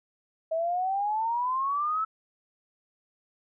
sine exponential sweep, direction up, 638 to 1318.5 Hz, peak -25 dBFS, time 0.51-2.05 s, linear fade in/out 10 ms, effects none

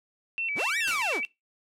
sine tone with vibrato, 2489 Hz, D#7, in tune, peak -28 dBFS, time 0.38-1.25 s, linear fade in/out 0 ms, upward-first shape square, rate 4.7 Hz, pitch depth 140 cents each way
sawtooth linear two-way sweep, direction up then down, 49 to 1939 to 178.5 Hz, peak -25 dBFS, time 0.55-1.21 s, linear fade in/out 50 ms, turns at 0.78 s
white noise with exponential decay, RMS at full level -31 dBFS, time 0.87-1.27 s, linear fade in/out 5 ms, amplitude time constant 86 ms
effects noise-tail reverb RT60 0.2 s tail -20 dB re dry + low-pass 11000 Hz 12 dB/octave

